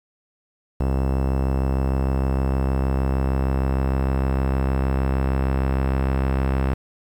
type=tone with low-pass filter sweep; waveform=sawtooth; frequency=66.5 Hz; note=C2; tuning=29 cents sharp; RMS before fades=-21 dBFS; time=0.8-6.74 s; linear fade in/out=5 ms; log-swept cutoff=930 to 1900 Hz; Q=0.77; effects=8-bit